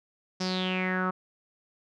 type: tone with low-pass filter sweep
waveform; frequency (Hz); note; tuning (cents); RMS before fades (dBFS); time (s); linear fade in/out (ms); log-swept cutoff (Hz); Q
sawtooth; 185; F#3; 0; -29; 0.4-1.11; 10; 5500 to 1200; 7.1
effects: none